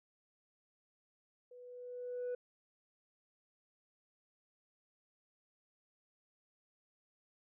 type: tone with level ramp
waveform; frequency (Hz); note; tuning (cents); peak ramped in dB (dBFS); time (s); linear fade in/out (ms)
sine; 493.3; B4; -2; -53 to -33; 1.51-2.35; 5
effects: tanh soft clip ceiling -35 dBFS